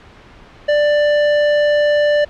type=tone with hard clipping; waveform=sine; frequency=590 Hz; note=D5; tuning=8 cents sharp; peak=-13 dBFS; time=0.68-2.25 s; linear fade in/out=10 ms; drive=16 dB; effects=pink hiss -42 dBFS RMS until 2.29 s + low-pass 3000 Hz 12 dB/octave